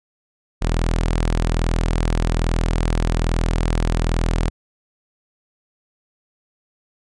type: tone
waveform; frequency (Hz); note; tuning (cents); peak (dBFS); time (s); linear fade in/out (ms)
sawtooth; 41.2; E1; 0; -13; 0.61-4.5; 20
effects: resampled to 22050 Hz